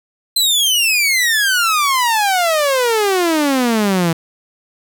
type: exponential sweep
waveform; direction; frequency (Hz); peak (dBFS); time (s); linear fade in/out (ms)
sawtooth; down; 4120 to 161.2; -9; 0.36-4.13; 5
effects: none